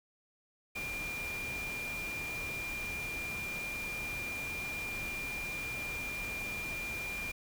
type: tone in noise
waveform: sine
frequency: 2397 Hz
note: D7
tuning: 35 cents sharp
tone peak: -37 dBFS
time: 0.75-7.32 s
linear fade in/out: 10 ms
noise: pink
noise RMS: -44 dBFS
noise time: 0.75-7.32 s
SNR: +4 dB
effects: none